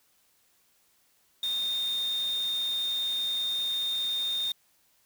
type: tone in noise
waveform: sine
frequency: 3655 Hz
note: A#7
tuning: 35 cents flat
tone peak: -27 dBFS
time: 1.43-4.52 s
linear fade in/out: 2 ms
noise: white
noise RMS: -44 dBFS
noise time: 1.43-4.52 s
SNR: +14 dB
effects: white hiss -67 dBFS RMS until 5.05 s